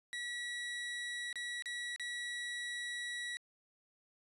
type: tone with dropouts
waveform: 30% pulse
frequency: 1934 Hz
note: B6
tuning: 37 cents flat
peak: -36 dBFS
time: 0.13-3.37 s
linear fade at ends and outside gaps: 0 ms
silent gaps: 1.328-1.357 / 1.623-1.658 / 1.961-1.997 s
effects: resampled to 24000 Hz